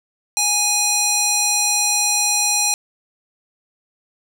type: tone with band-pass filter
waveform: square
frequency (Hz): 828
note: G#5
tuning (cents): -5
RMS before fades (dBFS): -18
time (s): 0.37-2.74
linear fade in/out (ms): 0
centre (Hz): 7000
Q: 1.8
effects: none